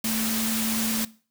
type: tone in noise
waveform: sine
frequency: 222.5 Hz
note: A3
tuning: 20 cents sharp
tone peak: -27 dBFS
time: 0.04-1.05 s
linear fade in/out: 5 ms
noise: white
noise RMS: -28 dBFS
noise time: 0.04-1.05 s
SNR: -2 dB
effects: noise-tail reverb RT60 0.4 s tail -20 dB re dry